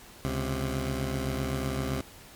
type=tone pair together; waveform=15% pulse; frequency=69.5 / 131.2 Hz; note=C#2 / C3; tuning=+5 / +5 cents; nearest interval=major seventh; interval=1100 cents; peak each=-25 / -25 dBFS; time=0.25-2.01 s; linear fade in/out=0 ms; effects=pink hiss -50 dBFS RMS until 2.35 s + MP3 96 kbps